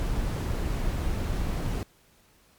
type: noise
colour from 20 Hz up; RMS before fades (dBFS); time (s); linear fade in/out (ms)
brown; -28; 0-1.83; 0
effects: pink hiss -61 dBFS RMS until 2.58 s + MP3 96 kbps